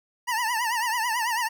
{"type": "tone with vibrato", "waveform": "25% pulse", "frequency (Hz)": 932.3, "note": "A#5", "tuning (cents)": 0, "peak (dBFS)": -20, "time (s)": [0.27, 1.49], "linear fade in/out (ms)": 20, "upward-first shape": "triangle", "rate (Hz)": 9.1, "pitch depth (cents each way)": 140, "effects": []}